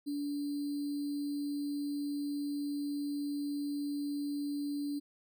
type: tone with sample-and-hold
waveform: sine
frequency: 288.3 Hz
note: D4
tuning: 32 cents flat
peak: -33 dBFS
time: 0.06-5 s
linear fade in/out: 20 ms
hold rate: 4410 Hz
effects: none